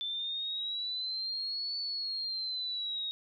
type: exponential two-way sweep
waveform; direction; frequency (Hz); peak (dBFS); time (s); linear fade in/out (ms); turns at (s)
sine; up then down; 3520 to 4477 to 3756; -33; 0.01-3.11; 0; 1.78
effects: none